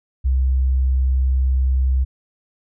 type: tone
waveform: sine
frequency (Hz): 65.1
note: C2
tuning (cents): -8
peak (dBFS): -14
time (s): 0.24-2.05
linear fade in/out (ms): 20
effects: none